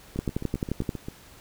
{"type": "two click trains", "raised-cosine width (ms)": 3, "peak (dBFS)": [-13, -20], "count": [9, 8], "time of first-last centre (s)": [[0.19, 0.892], [0.16, 1.085]], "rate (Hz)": [11.4, 7.57], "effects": ["pink hiss -51 dBFS RMS until 1.4 s"]}